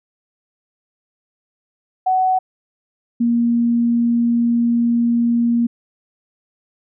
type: tone pair in turn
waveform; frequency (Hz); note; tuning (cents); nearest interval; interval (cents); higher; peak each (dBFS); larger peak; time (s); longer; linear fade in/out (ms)
sine; 748 / 235.6; F#5 / A#3; +19 / +19; octave + minor sixth; 2000; first; -13; neither; 2.06-2.39 / 3.2-5.67; second; 10
effects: none